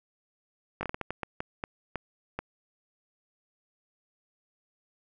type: slowing click train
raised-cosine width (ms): 0.5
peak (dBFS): -17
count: 12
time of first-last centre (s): 0.81-2.39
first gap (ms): 20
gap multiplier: 1.36
effects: none